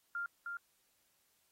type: tone with echo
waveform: sine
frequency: 1396.9 Hz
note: F6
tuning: in tune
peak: -36 dBFS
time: 0.15-0.26 s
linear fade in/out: 2 ms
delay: 310 ms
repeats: 1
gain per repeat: -3 dB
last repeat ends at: 0.57 s
effects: white hiss -75 dBFS RMS until 1.51 s + AAC 48 kbps